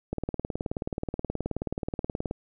click train, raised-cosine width 2 ms, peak -16 dBFS, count 42, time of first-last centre 0.13-2.311 s, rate 18.8 Hz, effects none

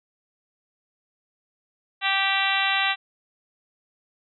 harmonic tone with a mistuned harmonic, 390 Hz, G4, 9 cents flat, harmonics 2 / 3 / 4 / 5 / 6 / 7 / 8 / 9 / 10, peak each -28 / -30 / -29 / -27 / -30 / -27 / -32 / -31 / -30 dBFS, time 2.01-2.96 s, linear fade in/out 50 ms, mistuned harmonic 9, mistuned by -18 cents, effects none

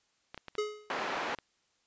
clicks, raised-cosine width 0.3 ms, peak -26 dBFS, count 8, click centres 0.345 / 0.377 / 0.483 / 0.553 / 0.991 / 1.159 / 1.296 / 1.387 s
square tone with exponential decay, 421.9 Hz, G#4, 27 cents sharp, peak -28 dBFS, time 0.58-0.95 s, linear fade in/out 5 ms, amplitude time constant 79 ms
white band-pass noise, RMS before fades -35 dBFS, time 0.9-1.35 s, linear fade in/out 2 ms, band 340 to 1500 Hz, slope 12 dB/octave
effects white hiss -73 dBFS RMS until 1.86 s + resampled to 16000 Hz

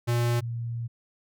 square / sine tone pair in turn, 119.3 / 117.18 Hz, A#2 / A#2, +41 / +9 cents, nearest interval unison, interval 32 cents, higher first, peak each -23 / -29 dBFS, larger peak first, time 0.07-0.41 / 0.41-0.88 s, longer second, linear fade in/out 20 ms, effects none

